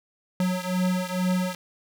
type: beating tone pair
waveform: square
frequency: 182.2 / 184.4 Hz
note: F#3 / F#3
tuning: -26 / -6 cents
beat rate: 2.2 Hz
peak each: -26 / -28 dBFS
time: 0.4-1.55 s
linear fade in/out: 2 ms
effects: none